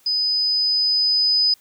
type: tone with level ramp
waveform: sine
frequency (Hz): 5000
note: D#8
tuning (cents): +8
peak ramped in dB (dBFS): -18 to -14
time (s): 0.06-1.54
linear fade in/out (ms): 5
effects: white hiss -56 dBFS RMS until 1.6 s